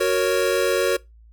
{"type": "chord", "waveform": "square", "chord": "F# major", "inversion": "none", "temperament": "equal", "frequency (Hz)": [370, 466.2, 554.4], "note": ["F#4", "A#4", "C#5"], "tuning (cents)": [0, 0, 0], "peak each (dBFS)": -23, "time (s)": [0, 0.97], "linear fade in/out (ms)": 10, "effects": ["noise-tail reverb RT60 0.2 s tail -22 dB re dry", "added 56 Hz sine -46 dBFS peak until 1.32 s"]}